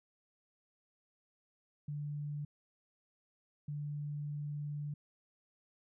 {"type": "tone bursts at uneven times", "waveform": "sine", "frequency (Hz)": 146.83, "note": "D3", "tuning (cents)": 0, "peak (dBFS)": -37, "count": 2, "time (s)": [[1.88, 2.45], [3.68, 4.94]], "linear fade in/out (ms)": 5, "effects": []}